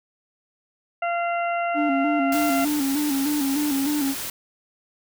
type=harmonic tone; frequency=689 Hz; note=F5; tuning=24 cents flat; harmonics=1 / 2 / 3 / 4; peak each=-23 / -29 / -33 / -35 dBFS; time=1.02-2.65 s; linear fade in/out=5 ms
type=tone with vibrato; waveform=triangle; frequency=284.5 Hz; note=C#4; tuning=45 cents sharp; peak=-19 dBFS; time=1.74-4.15 s; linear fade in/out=50 ms; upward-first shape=square; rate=3.3 Hz; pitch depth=71 cents each way
type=noise; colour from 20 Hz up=white; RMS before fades=-31 dBFS; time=2.32-4.3 s; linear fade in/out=2 ms
effects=none